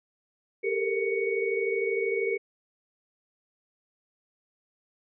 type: tone cluster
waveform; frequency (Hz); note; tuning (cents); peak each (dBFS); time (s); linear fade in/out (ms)
sine; 393.4 / 446.4 / 466.4 / 2230; G4 / A4 / A#4 / C#7; +6 / +25 / +1 / +10; -29 / -31 / -31 / -32; 0.63-2.38; 20
effects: none